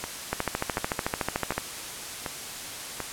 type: two click trains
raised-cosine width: 0.5 ms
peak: -15 / -10 dBFS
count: 5 / 18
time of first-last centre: 0.04-3.003 / 0.33-1.58 s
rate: 1.35 / 13.6 Hz
effects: white hiss -37 dBFS RMS until 3.12 s + low-pass 11000 Hz 12 dB/octave